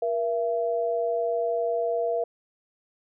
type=tone pair together; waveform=sine; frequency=475.2 / 672 Hz; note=A#4 / E5; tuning=+33 / +33 cents; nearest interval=tritone; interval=600 cents; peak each=-26 dBFS; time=0.02-2.24 s; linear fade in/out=5 ms; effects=none